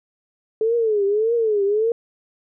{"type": "tone with vibrato", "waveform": "sine", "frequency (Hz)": 431.9, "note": "A4", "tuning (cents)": -32, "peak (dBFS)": -16, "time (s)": [0.61, 1.92], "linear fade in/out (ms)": 2, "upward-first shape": "triangle", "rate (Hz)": 1.7, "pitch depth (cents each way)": 170, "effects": []}